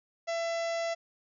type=harmonic tone with a mistuned harmonic; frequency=670 Hz; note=E5; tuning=28 cents sharp; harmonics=1 / 2 / 3 / 4 / 5 / 6 / 7 / 8 / 9 / 10; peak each=-30 / -44 / -40 / -47 / -49 / -51 / -50 / -48 / -52 / -51 dBFS; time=0.27-0.95 s; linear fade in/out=20 ms; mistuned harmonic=9; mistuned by=-20 cents; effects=none

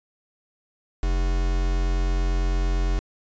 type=tone with quantisation; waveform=triangle; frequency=44.45 Hz; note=F1; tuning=31 cents sharp; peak=-18 dBFS; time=1.03-2.99 s; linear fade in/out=0 ms; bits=5; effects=resampled to 16000 Hz

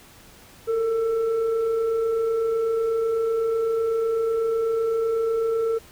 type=tone with frequency modulation; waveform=sine; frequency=454 Hz; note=A#4; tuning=46 cents flat; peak=-20 dBFS; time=0.67-5.79 s; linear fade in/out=20 ms; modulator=880 Hz; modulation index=0.31; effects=pink hiss -49 dBFS RMS until 5.91 s

